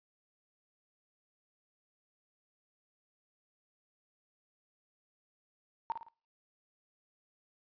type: tone with echo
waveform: sine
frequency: 915 Hz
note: A#5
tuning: 32 cents flat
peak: -30 dBFS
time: 5.9-5.92 s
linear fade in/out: 0 ms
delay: 55 ms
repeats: 3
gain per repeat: -7 dB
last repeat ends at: 6.085 s
effects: noise-tail reverb RT60 0.4 s tail -24 dB re dry + resampled to 11025 Hz